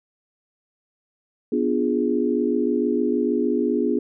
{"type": "chord", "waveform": "sine", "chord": "B diminished seventh", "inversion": "none", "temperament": "equal", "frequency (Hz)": [246.9, 293.7, 349.2, 415.3], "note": ["B3", "D4", "F4", "Ab4"], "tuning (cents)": [0, 0, 0, 0], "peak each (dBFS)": [-23, -25, -25, -24], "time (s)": [1.52, 3.99], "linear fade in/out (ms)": 5, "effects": []}